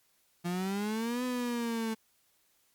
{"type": "exponential two-way sweep", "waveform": "35% pulse", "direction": "up then down", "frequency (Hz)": [171.9, 252.6, 220.5], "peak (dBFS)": -29, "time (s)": [0.44, 1.95], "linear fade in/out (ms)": 20, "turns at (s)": 1.24, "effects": ["white hiss -70 dBFS RMS until 2.74 s", "MP3 96 kbps"]}